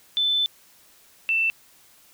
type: tone pair in turn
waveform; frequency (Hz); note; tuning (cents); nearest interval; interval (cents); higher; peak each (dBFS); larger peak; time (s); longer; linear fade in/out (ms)
sine; 3520 / 2669; A7 / E7; 0 / +21; perfect fourth; 479; first; -19; neither; 0.17-0.46 / 1.29-1.5; first; 0
effects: white hiss -55 dBFS RMS until 2.13 s